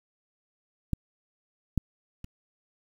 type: clicks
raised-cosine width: 5 ms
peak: -14 / -12 / -28 dBFS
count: 3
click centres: 0.933 / 1.777 / 2.244 s
effects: 8-bit